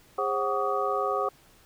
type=tone cluster; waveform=sine; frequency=407.9 / 534 / 746 / 1139 / 1238 Hz; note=G#4 / C5 / F#5 / C#6 / D#6; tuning=-31 / +35 / +14 / +47 / -9 cents; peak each=-31 dBFS; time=0.18-1.29 s; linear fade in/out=5 ms; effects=pink hiss -58 dBFS RMS until 1.65 s